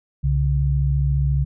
sine tone pair together, 65.41 / 139.93 Hz, C2 / C#3, 0 / +17 cents, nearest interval octave + minor second, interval 1317 cents, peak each -19 dBFS, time 0.23-1.45 s, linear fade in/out 20 ms, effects none

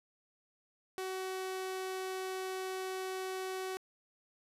sawtooth tone, 376.2 Hz, F#4, 29 cents sharp, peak -33 dBFS, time 0.98-3.77 s, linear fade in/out 0 ms, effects resampled to 32000 Hz

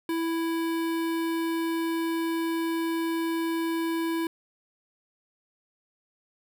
square tone with notch filter, 330 Hz, E4, 2 cents sharp, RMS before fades -28 dBFS, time 0.09-4.27 s, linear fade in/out 2 ms, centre 6300 Hz, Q 1.2, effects none

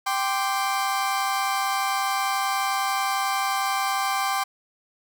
35% pulse chord, G suspended fourth, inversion none, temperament equal with one note detuned, 784 / 1043.5 / 1174.7 Hz, G5 / C6 / D6, 0 / -5 / 0 cents, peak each -24 / -27 / -26 dBFS, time 0.06-4.44 s, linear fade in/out 10 ms, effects none

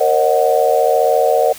sine chord, D# minor seventh, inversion second, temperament equal with one note detuned, 466.2 / 540.8 / 622.3 / 740 Hz, A#4 / C#5 / D#5 / F#5, 0 / -43 / 0 / 0 cents, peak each -16 dBFS, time 0-1.53 s, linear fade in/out 10 ms, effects white hiss -35 dBFS RMS until 1.58 s

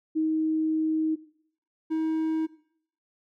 sine / triangle tone pair in turn, 315.3 / 318.2 Hz, D#4 / D#4, +23 / +39 cents, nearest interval unison, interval 16 cents, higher second, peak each -22 dBFS, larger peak neither, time 0.15-1.16 / 1.9-2.47 s, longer first, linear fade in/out 20 ms, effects noise-tail reverb RT60 0.6 s tail -17 dB re dry

